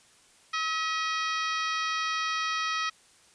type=harmonic tone with a mistuned harmonic; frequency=641 Hz; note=E5; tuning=49 cents flat; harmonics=2 / 3 / 4 / 5 / 6 / 7 / 8 / 9; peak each=-30 / -34 / -36 / -38 / -40 / -41 / -42 / -43 dBFS; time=0.53-2.9 s; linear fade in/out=10 ms; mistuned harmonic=4; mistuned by=-50 cents; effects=white hiss -59 dBFS RMS until 3.34 s + resampled to 22050 Hz